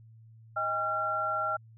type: tone cluster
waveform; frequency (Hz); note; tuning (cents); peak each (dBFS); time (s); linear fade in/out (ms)
sine; 629 / 806 / 1369; D#5 / G5 / F6; +19 / +48 / -35; -35 / -36 / -29; 0.56-1.57; 10
effects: added 112 Hz sine -51 dBFS peak until 1.77 s